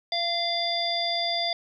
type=harmonic tone with a mistuned harmonic; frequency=687 Hz; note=F5; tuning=29 cents flat; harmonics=1 / 3 / 5 / 7; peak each=-29 / -34 / -29 / -29 dBFS; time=0.12-1.53 s; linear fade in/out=2 ms; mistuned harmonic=5; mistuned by=+50 cents; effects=10-bit